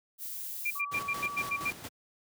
violet noise, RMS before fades -39 dBFS, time 0.18-0.82 s, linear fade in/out 50 ms
sine tone bursts, 2387 Hz, D7, 28 cents sharp, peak -28 dBFS, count 8, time 0.65-1.709 s, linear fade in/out 10 ms, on 58 ms, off 85 ms
sine tone with vibrato, 1141 Hz, C#6, 50 cents sharp, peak -36 dBFS, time 0.75-1.69 s, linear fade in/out 10 ms, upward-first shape sine, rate 2.3 Hz, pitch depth 12 cents each way
pink noise with tremolo, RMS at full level -40 dBFS, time 0.91-1.89 s, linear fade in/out 20 ms, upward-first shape square, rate 4.3 Hz, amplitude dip 55%
effects high-pass 100 Hz 12 dB/octave

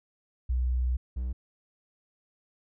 sine / triangle tone pair in turn, 62.3 / 62.3 Hz, B1 / B1, +16 / +16 cents, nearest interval unison, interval 0 cents, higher neither, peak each -24 / -27 dBFS, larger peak first, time 0.49-0.97 / 1.16-1.33 s, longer first, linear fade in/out 10 ms, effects none

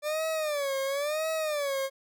40% pulse tone with vibrato, 587.3 Hz, D5, in tune, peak -27 dBFS, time 0.02-1.9 s, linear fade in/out 50 ms, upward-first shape sine, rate 0.97 Hz, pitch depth 150 cents each way, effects none

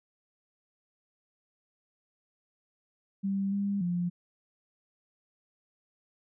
sine tone with pitch steps, 196.1 / 200.3 / 175.7 Hz, G3 / G3 / F3, +1 / +38 / +11 cents, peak -27 dBFS, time 3.23-4.1 s, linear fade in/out 20 ms, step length 290 ms, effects none

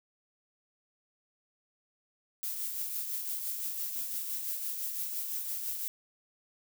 violet noise with tremolo, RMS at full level -34 dBFS, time 2.43-5.88 s, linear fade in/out 0 ms, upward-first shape triangle, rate 5.9 Hz, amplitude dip 45%, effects none

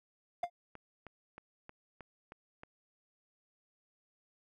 triangle tone with exponential decay, 701 Hz, F5, 6 cents sharp, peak -26 dBFS, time 0.43-0.5 s, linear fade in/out 5 ms, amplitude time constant 15 ms
click train, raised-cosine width 0.5 ms, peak -33 dBFS, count 8, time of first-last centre 0.44-2.634 s, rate 3.19 Hz
effects none

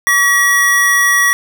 square tone pair together, 1141 / 1919 Hz, C#6 / A#6, +50 / +50 cents, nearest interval major sixth, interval 900 cents, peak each -18 / -10 dBFS, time 0.07-1.33 s, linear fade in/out 0 ms, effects none

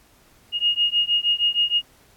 sine beating tone pair, 2856 / 2862.4 Hz, F7 / F7, +38 / +42 cents, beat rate 6.4 Hz, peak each -21 dBFS, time 0.52-1.82 s, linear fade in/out 50 ms, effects pink hiss -56 dBFS RMS until 2.16 s + AAC 64 kbps

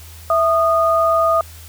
sine tone pair together, 659.3 / 1230.7 Hz, E5 / D#6, 0 / -19 cents, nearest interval major seventh, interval 1081 cents, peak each -15 dBFS, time 0.3-1.41 s, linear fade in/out 2 ms, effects added 81 Hz sine -37 dBFS peak until 1.68 s + white hiss -42 dBFS RMS until 1.68 s

